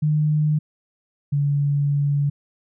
sine tone pair in turn, 151.7 / 143.14 Hz, D#3 / D3, -44 / -44 cents, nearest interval minor second, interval 100 cents, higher first, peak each -16 / -17 dBFS, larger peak first, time 0.02-0.59 / 1.32-2.3 s, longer second, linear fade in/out 10 ms, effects none

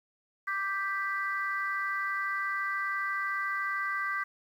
sine chord, G major, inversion second, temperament equal, 1174.7 / 1568 / 1975.5 Hz, D6 / G6 / B6, 0 / 0 / 0 cents, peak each -33 / -33 / -34 dBFS, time 0.47-4.24 s, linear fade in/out 10 ms, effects tanh soft clip ceiling -20 dBFS + 10-bit

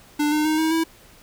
square tone with pitch steps, 296.4 / 303.5 / 310.8 / 318.2 / 325.9 Hz, D4 / D#4 / D#4 / D#4 / E4, +16 / -43 / -2 / +39 / -20 cents, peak -19 dBFS, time 0.19-0.84 s, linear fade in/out 10 ms, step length 130 ms, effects pink hiss -50 dBFS RMS until 1.22 s

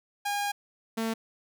sawtooth tone pair in turn, 814 / 224.9 Hz, G#5 / A3, -35 / +38 cents, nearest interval octave + minor seventh, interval 2227 cents, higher first, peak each -24 dBFS, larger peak neither, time 0.25-0.52 / 0.97-1.14 s, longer first, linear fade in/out 10 ms, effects none

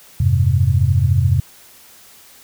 sine chord, F minor, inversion none, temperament equal with one note detuned, 87.31 / 101.51 / 130.81 Hz, F2 / Ab2 / C3, 0 / -39 / 0 cents, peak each -16 dBFS, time 0.2-1.4 s, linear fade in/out 5 ms, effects white hiss -45 dBFS RMS until 2.43 s

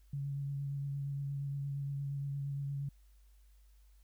sine tone with vibrato, 140.2 Hz, C#3, 20 cents sharp, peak -35 dBFS, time 0.13-2.89 s, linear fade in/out 5 ms, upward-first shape triangle, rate 8.6 Hz, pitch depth 21 cents each way, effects added 50 Hz sine -59 dBFS peak until 4.03 s + white hiss -75 dBFS RMS until 4.03 s

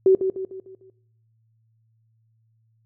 sine tone with echo, 379.7 Hz, F#4, 45 cents sharp, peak -11 dBFS, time 0.06-0.15 s, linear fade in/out 2 ms, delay 150 ms, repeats 5, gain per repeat -7 dB, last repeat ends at 0.9 s, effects noise-tail reverb RT60 0.7 s tail -19 dB re dry + added 112 Hz sine -61 dBFS peak until 2.85 s

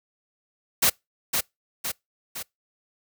white noise with echo, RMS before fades -19 dBFS, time 0.82-0.9 s, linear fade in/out 10 ms, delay 510 ms, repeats 3, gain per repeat -5 dB, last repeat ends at 2.43 s, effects noise-tail reverb RT60 0.2 s tail -26 dB re dry

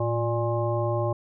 harmonic tone with a mistuned harmonic, 118 Hz, A#2, 22 cents sharp, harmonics 1 / 3 / 5 / 7 / 9, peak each -26 / -30 / -28 / -34 / -34 dBFS, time 0-1.13 s, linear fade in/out 5 ms, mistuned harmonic 1, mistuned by -73 cents, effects none

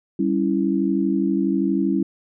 sine chord, C# diminished, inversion second, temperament equal, 196 / 277.2 / 329.6 Hz, G3 / C#4 / E4, 0 / 0 / 0 cents, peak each -22 dBFS, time 0.19-2.03 s, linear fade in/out 5 ms, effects none

